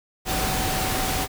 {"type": "tone in noise", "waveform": "sine", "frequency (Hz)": 756, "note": "F#5", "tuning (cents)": 37, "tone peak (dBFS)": -30, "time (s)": [0.25, 1.28], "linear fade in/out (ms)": 50, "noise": "pink", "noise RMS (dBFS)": -25, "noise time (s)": [0.25, 1.28], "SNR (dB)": -8, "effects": []}